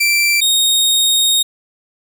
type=tone pair in turn; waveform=sawtooth; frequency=2346 / 3724 Hz; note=D7 / A#7; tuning=-2 / -2 cents; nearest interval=minor sixth; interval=800 cents; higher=second; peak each=-8 dBFS; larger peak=neither; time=0-0.41 / 0.41-1.43 s; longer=second; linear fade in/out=10 ms; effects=none